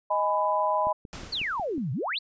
sine chord, G# minor, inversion second, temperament just, 623 / 830.6 / 996.7 Hz, D#5 / G#5 / B5, +2 / 0 / +16 cents, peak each -27 / -29 / -25 dBFS, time 0.1-0.93 s, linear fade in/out 10 ms
click train, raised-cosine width 3 ms, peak -28 dBFS, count 6, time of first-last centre 0.87-1.779 s, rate 5.5 Hz
pink noise with exponential decay, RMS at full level -38 dBFS, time 1.13-2.05 s, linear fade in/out 0 ms, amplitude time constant 200 ms
sine exponential two-way sweep, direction down then up, 4700 to 116 to 4700 Hz, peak -27 dBFS, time 1.32-2.19 s, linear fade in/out 10 ms, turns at 1.92 s
effects resampled to 16000 Hz

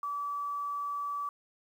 sine tone with quantisation, 1151 Hz, D6, 35 cents flat, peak -32 dBFS, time 0.03-1.29 s, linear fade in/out 2 ms, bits 10, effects none

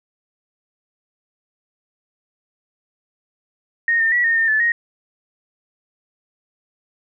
sine tone with pitch steps, 1855 / 1810 / 1937 / 1838 / 1816 / 1741 / 1872 Hz, A#6 / A6 / B6 / A#6 / A#6 / A6 / A#6, -9 / +48 / -34 / -25 / -46 / -19 / +7 cents, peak -14 dBFS, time 3.88-4.72 s, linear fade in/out 2 ms, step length 120 ms, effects none

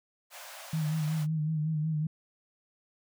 pink high-pass noise, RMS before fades -46 dBFS, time 0.3-1.27 s, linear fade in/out 50 ms, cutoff 550 Hz, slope 96 dB/octave
sine tone with vibrato, 155.56 Hz, D#3, in tune, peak -27 dBFS, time 0.73-2.07 s, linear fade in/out 5 ms, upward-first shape sine, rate 5.4 Hz, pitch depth 51 cents each way
effects none

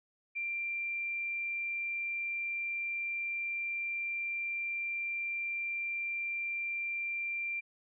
sine tone, 2368 Hz, D7, 14 cents sharp, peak -33 dBFS, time 0.35-7.61 s, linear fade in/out 20 ms, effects none

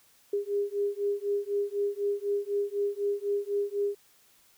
sine beating tone pair, 403.6 / 407.6 Hz, G#4 / G#4, -49 / -32 cents, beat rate 4 Hz, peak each -30 dBFS, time 0.33-3.95 s, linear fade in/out 5 ms, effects white hiss -62 dBFS RMS until 4.57 s

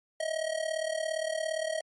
square tone with amplitude modulation, 636 Hz, D#5, 38 cents sharp, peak -27 dBFS, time 0.2-1.81 s, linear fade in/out 5 ms, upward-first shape sine, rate 37.4 Hz, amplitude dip 80%, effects MP3 48 kbps

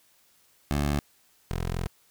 15% pulse tone pair in turn, 72.3 / 42.99 Hz, D2 / F1, -27 / -27 cents, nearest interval major sixth, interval 900 cents, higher first, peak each -18 / -22 dBFS, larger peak first, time 0.71-0.99 / 1.51-1.87 s, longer second, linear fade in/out 0 ms, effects white hiss -63 dBFS RMS until 2.1 s

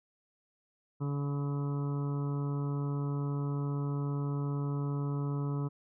harmonic tone with a mistuned harmonic, 142.4 Hz, C#3, 47 cents sharp, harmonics 1 / 2 / 3 / 4 / 5 / 6 / 7 / 8 / 9, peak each -31 / -39 / -43 / -54 / -55 / -56 / -49 / -54 / -50 dBFS, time 1-5.69 s, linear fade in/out 20 ms, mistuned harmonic 8, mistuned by -16 cents, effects none

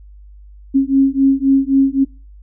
sine beating tone pair, 269.5 / 273.3 Hz, C#4 / C#4, -49 / -24 cents, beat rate 3.8 Hz, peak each -13 dBFS, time 0.74-2.05 s, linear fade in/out 20 ms, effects noise-tail reverb RT60 0.3 s tail -20 dB re dry + added 50 Hz sine -37 dBFS peak until 2.42 s

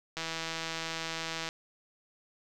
click train, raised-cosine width 0.2 ms, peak -18 dBFS, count 216, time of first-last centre 0.17-1.489 s, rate 163 Hz, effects none

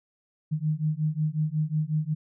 sine beating tone pair, 151.5 / 157 Hz, D#3 / D#3, -46 / +16 cents, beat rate 5.5 Hz, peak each -27 dBFS, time 0.51-2.15 s, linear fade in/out 20 ms, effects none

